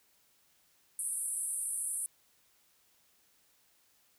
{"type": "band-pass noise", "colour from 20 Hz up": "pink", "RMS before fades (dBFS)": -36, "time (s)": [0.99, 2.06], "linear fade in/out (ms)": 0, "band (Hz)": [8700, 11000], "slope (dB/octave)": 96, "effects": ["white hiss -69 dBFS RMS until 4.18 s"]}